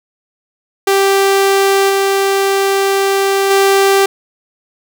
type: tone with level steps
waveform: sawtooth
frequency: 392 Hz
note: G4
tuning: in tune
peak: -5 / -7 / -4 dBFS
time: 0.87-4.06 s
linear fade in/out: 5 ms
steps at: 1.89 / 3.5 s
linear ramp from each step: 10 ms
effects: none